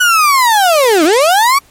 35% pulse linear two-way sweep, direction down then up, 1492 to 293.7 to 1155 Hz, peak -5 dBFS, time 0-1.59 s, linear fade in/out 10 ms, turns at 1.04 s, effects pink hiss -47 dBFS RMS until 1.7 s + MP3 64 kbps

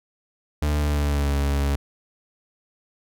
40% pulse tone with pitch glide, 74.2 to 70.4 Hz, D2 to C#2, +18 to +27 cents, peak -19 dBFS, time 0.62-1.76 s, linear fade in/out 5 ms, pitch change -91 cents, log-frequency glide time 0.79-1.37 s, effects none

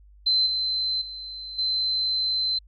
sine tone with level steps, 4076 Hz, C8, 46 cents flat, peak -18 / -23 / -34 / -22 dBFS, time 0.26-2.59 s, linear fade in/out 10 ms, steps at 0.46 / 1.01 / 1.58 s, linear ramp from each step 10 ms, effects added 50 Hz sine -49 dBFS peak until 2.67 s

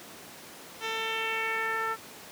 10% pulse tone with low-pass filter sweep, 446.7 Hz, A4, 26 cents sharp, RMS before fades -31 dBFS, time 0.8-1.97 s, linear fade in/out 50 ms, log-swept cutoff 4500 to 1400 Hz, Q 2.8, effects pink hiss -46 dBFS RMS until 2.31 s + high-pass 200 Hz 12 dB/octave

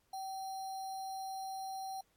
sine tone with sample-and-hold, 768 Hz, G5, 36 cents flat, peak -39 dBFS, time 0.13-2.01 s, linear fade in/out 5 ms, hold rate 4900 Hz, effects pink hiss -75 dBFS RMS until 2.16 s + AAC 64 kbps

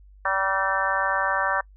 harmonic tone with a mistuned harmonic, 192.8 Hz, G3, 28 cents flat, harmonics 3 / 4 / 5 / 6 / 7 / 8 / 9, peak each -30 / -30 / -28 / -27 / -32 / -27 / -29 dBFS, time 0.25-1.61 s, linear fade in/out 5 ms, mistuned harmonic 9, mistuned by +48 cents, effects noise-tail reverb RT60 0.1 s tail -26 dB re dry + added 49 Hz sine -47 dBFS peak until 1.76 s

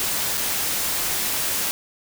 white noise with dropouts, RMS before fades -24 dBFS, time 0-1.71 s, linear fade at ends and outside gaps 0 ms, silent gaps 0.372-0.377 s, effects none

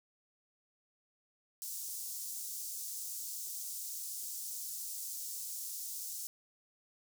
pink high-pass noise, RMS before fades -42 dBFS, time 1.62-6.27 s, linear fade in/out 0 ms, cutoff 6000 Hz, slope 24 dB/octave, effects none

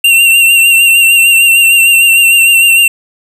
square tone with vibrato, 2744 Hz, F7, 31 cents flat, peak -4 dBFS, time 0.04-2.88 s, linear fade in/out 5 ms, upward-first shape sine, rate 6.6 Hz, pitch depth 35 cents each way, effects none

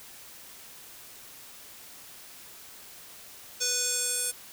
square tone with band-pass filter sweep, 493.9 Hz, B4, in tune, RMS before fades -29 dBFS, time 3.6-4.32 s, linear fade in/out 20 ms, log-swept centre 6200 to 9500 Hz, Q 3.3, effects white hiss -48 dBFS RMS until 4.52 s

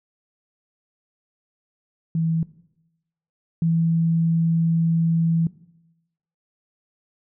sine tone pair in turn, 163.1 / 165.09 Hz, E3 / E3, -18 / +3 cents, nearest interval unison, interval 21 cents, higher second, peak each -19 / -17 dBFS, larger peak second, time 2.15-2.43 / 3.62-5.47 s, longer second, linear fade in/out 2 ms, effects noise-tail reverb RT60 0.9 s tail -18 dB re dry

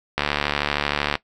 click train, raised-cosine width 0.3 ms, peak -4 dBFS, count 72, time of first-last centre 0.18-1.154 s, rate 72.9 Hz, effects noise-tail reverb RT60 0.1 s tail -17 dB re dry

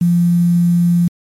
sine tone with quantisation, 173.2 Hz, F3, 14 cents flat, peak -9 dBFS, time 0.01-1.08 s, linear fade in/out 5 ms, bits 6, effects MP3 64 kbps

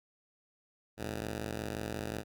10% pulse ring-modulated tone, 107.8 Hz, A2, 35 cents flat, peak -25 dBFS, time 0.97-2.24 s, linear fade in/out 50 ms, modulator 22.8 Hz, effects none

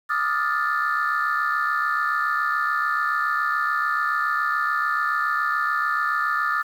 sine tone cluster, 1195 / 1262 / 1408 / 1760 Hz, D6 / D#6 / F6 / A6, +30 / +24 / +14 / 0 cents, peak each -25 dBFS, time 0.09-6.63 s, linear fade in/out 20 ms, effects tanh soft clip ceiling -14 dBFS + 8-bit

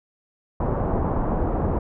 pink low-pass noise, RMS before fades -23 dBFS, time 0.6-1.79 s, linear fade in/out 5 ms, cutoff 1000 Hz, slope 24 dB/octave, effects none

